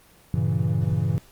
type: chord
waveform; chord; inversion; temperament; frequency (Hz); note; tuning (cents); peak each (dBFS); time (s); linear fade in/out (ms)
triangle; G diminished seventh; none; equal; 98 / 116.54 / 138.59 / 164.81; G2 / Bb2 / Db3 / Fb3; 0 / 0 / 0 / 0; -24; 0.34-1.18; 0
effects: pink hiss -54 dBFS RMS until 1.31 s + Opus 24 kbps